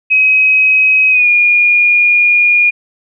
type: tone with pitch glide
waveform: sine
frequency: 2538 to 2430 Hz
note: D#7 to D#7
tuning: +34 to -42 cents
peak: -6 dBFS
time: 0.1-2.71 s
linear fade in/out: 20 ms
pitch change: -76 cents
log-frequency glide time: 1.1-1.28 s
effects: none